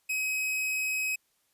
45% pulse tone, 2539 Hz, D#7, 34 cents sharp, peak -28 dBFS, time 0.09-1.16 s, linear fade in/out 10 ms, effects white hiss -72 dBFS RMS until 1.53 s + resampled to 32000 Hz

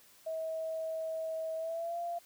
sine tone with pitch glide, 643 to 689.2 Hz, E5 to F5, -43 to -23 cents, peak -34 dBFS, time 0.26-2.19 s, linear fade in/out 10 ms, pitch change +120 cents, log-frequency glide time 1.57-1.99 s, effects white hiss -61 dBFS RMS until 2.25 s

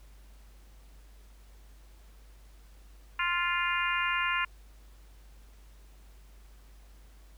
harmonic tone, 349.2 Hz, F4, in tune, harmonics 3 / 4 / 5 / 6 / 7 / 8, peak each -32 / -33 / -34 / -35 / -35 / -36 dBFS, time 3.19-4.45 s, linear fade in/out 5 ms, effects added 50 Hz sine -51 dBFS peak until 7.37 s + pink hiss -63 dBFS RMS until 7.37 s

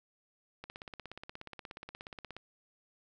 click train, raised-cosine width 0.3 ms, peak -28 dBFS, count 30, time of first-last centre 0.64-2.366 s, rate 16.8 Hz, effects none

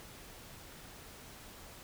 silence, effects pink hiss -52 dBFS RMS until 1.83 s

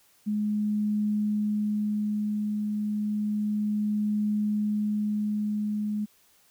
sine tone with tremolo, 210 Hz, G#3, 19 cents sharp, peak -23 dBFS, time 0.26-6.06 s, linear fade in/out 20 ms, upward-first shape triangle, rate 0.31 Hz, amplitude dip 30%, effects white hiss -62 dBFS RMS until 6.5 s

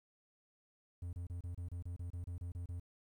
triangle tone bursts, 87.31 Hz, F2, in tune, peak -38 dBFS, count 13, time 1.02-2.798 s, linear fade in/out 5 ms, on 110 ms, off 29 ms, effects 12-bit

